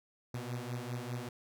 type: beating tone pair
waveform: sawtooth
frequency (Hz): 120 / 125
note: B2 / B2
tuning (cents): -49 / +21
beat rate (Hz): 5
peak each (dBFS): -36 / -37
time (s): 0.34-1.29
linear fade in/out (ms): 5
effects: none